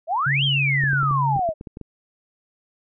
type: exponential two-way sweep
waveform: sine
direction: up then down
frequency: 608 to 3291 to 608 Hz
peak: -19 dBFS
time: 0.07-1.54 s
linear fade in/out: 50 ms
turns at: 0.44 s
type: tone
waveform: sine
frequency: 138.59 Hz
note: C#3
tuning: in tune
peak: -21 dBFS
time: 0.26-1.38 s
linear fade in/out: 10 ms
type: clicks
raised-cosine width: 3 ms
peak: -22 dBFS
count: 11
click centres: 0.838 / 0.932 / 1.031 / 1.111 / 1.362 / 1.393 / 1.49 / 1.611 / 1.672 / 1.771 / 1.813 s
effects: none